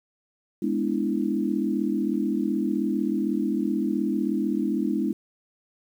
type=chord; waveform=sine; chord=E dominant seventh; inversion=first; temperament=equal; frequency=207.7 / 246.9 / 293.7 / 329.6 Hz; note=G#3 / B3 / D4 / E4; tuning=0 / 0 / 0 / 0 cents; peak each=-27 / -29 / -28 / -28 dBFS; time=0.62-5.13 s; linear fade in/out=5 ms; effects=9-bit